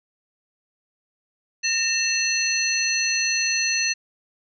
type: tone cluster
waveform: sine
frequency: 1829 / 2674 / 4279 / 6060 Hz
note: A#6 / E7 / C8 / F#8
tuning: -33 / +24 / +38 / +40 cents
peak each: -28 / -25 / -25 / -25 dBFS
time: 1.63-3.94 s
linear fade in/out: 20 ms
effects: none